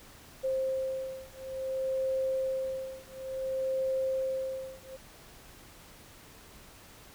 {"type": "beating tone pair", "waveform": "sine", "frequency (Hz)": [527, 527.57], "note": ["C5", "C5"], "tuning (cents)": [12, 14], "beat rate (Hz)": 0.57, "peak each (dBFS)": [-33, -33], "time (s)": [0.43, 4.97], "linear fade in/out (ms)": 20, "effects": ["pink hiss -53 dBFS RMS until 7.14 s"]}